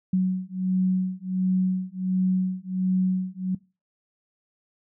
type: beating tone pair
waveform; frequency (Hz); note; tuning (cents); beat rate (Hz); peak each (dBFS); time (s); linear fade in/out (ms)
sine; 185 / 186.4; F#3 / F#3; 0 / +13; 1.4; -24; 0.13-3.55; 5
effects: noise-tail reverb RT60 0.3 s tail -22 dB re dry